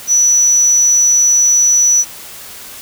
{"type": "tone", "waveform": "sine", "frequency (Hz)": 5920, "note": "F#8", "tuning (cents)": 0, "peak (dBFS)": -7, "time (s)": [0.07, 2.05], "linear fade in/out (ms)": 50, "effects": ["white hiss -32 dBFS RMS until 2.81 s"]}